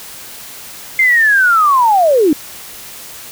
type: linear sweep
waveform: sine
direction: down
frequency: 2113 to 277.2 Hz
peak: -7 dBFS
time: 0.99-2.33 s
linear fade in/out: 2 ms
effects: white hiss -32 dBFS RMS until 3.31 s